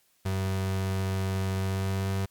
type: tone with pitch glide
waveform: 35% pulse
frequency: 95.5 to 96.72 Hz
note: G2 to G2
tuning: -45 to -23 cents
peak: -25 dBFS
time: 0.25-2.26 s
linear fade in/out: 10 ms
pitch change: +22 cents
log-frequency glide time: 1.61-2.09 s
effects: white hiss -67 dBFS RMS until 2.3 s + Opus 48 kbps